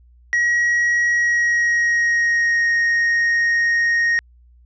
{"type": "tone with pitch glide", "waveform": "triangle", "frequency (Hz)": [1906, 1864.6], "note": ["A#6", "A#6"], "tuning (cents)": [38, 0], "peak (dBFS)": -13, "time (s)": [0.33, 4.19], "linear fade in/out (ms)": 0, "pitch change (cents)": -38, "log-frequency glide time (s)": [1.1, 2.71], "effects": ["added 60 Hz sine -47 dBFS peak until 4.65 s", "resampled to 16000 Hz"]}